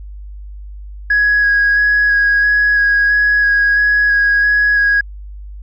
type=tone with vibrato; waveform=sine; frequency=1661.2 Hz; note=G#6; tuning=in tune; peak=-8 dBFS; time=1.1-5.01 s; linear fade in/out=5 ms; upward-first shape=square; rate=1.5 Hz; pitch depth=10 cents each way; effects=tanh soft clip ceiling -6 dBFS + added 50 Hz sine -28 dBFS peak until 5.62 s